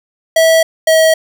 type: tone pair in turn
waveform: square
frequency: 650 / 640.7 Hz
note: E5 / E5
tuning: -24 / -49 cents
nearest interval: unison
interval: 25 cents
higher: first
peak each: -7 dBFS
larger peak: neither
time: 0.36-0.63 / 0.87-1.14 s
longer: neither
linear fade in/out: 5 ms
effects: none